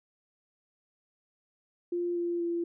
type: tone with pitch steps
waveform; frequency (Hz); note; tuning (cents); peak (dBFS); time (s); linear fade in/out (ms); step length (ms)
sine; 349.1 / 345.3 / 341.5; F4 / F4 / F4; -1 / -20 / -39; -28; 1.92-2.64; 5; 240
effects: none